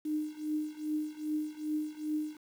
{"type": "tone with tremolo", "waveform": "sine", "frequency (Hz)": 305.1, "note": "D#4", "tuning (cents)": -34, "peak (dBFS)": -28, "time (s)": [0.05, 2.37], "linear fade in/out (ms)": 5, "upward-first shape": "triangle", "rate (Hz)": 2.5, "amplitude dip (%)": 95, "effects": ["9-bit"]}